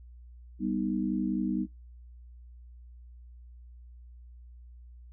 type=chord; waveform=sine; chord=G augmented; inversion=none; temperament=equal; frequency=196 / 246.9 / 311.1 Hz; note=G3 / B3 / D#4; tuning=0 / 0 / 0 cents; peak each=-31 / -32 / -32 dBFS; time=0.59-1.67 s; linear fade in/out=50 ms; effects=noise-tail reverb RT60 0.2 s tail -25 dB re dry + added 60 Hz sine -47 dBFS peak until 5.12 s